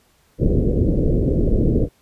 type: low-pass noise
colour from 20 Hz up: pink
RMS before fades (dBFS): -17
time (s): 0.38-1.89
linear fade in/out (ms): 50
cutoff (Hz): 510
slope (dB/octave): 48
effects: pink hiss -59 dBFS RMS until 2.01 s + resampled to 32000 Hz